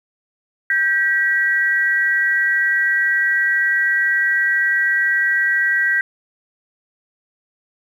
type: tone pair together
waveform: sine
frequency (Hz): 1577 / 1927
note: G6 / B6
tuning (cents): +10 / -43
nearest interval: minor third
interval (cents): 347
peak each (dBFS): -17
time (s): 0.7-6.01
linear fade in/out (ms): 2
effects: 8-bit